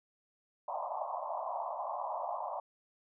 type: band-pass noise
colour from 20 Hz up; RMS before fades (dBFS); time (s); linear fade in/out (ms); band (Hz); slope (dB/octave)
pink; -38; 0.68-2.6; 5; 590 to 1100; 96
effects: none